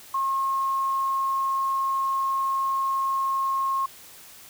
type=tone; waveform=sine; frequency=1078 Hz; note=C#6; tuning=49 cents flat; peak=-22 dBFS; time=0.14-3.86 s; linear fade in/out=5 ms; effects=white hiss -47 dBFS RMS until 4.49 s